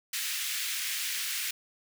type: high-pass noise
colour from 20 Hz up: pink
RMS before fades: -33 dBFS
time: 0.13-1.51 s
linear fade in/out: 5 ms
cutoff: 1900 Hz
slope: 24 dB/octave
effects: none